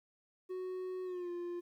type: tone with pitch glide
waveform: triangle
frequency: 369.6 to 349.7 Hz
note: F#4 to F4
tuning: -2 to +2 cents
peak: -36 dBFS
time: 0.49-1.61 s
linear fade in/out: 20 ms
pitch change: -96 cents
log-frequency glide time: 1.04-1.3 s
effects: 12-bit